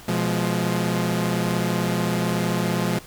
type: chord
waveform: sawtooth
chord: F diminished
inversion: second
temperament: equal with one note detuned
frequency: 123.47 / 174.61 / 210.3 Hz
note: Cb3 / F3 / Ab3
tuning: 0 / 0 / +22 cents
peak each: -23 / -20 / -22 dBFS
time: 0.08-2.99 s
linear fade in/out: 5 ms
effects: pink hiss -44 dBFS RMS until 3.06 s